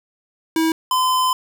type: tone pair in turn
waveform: square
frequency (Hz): 323.1 / 1022.5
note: E4 / C6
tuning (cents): -35 / -40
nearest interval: octave + minor sixth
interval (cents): 1995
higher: second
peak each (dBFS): -16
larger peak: neither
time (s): 0.56-0.72 / 0.91-1.33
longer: second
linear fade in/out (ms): 2
effects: none